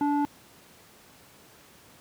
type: tone with low-pass filter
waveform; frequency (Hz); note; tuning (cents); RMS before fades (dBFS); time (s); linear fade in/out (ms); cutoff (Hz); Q
square; 290; D4; -22; -25; 0.01-0.25; 0; 910; 2.2
effects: pink hiss -54 dBFS RMS until 2 s + high-pass 100 Hz 12 dB/octave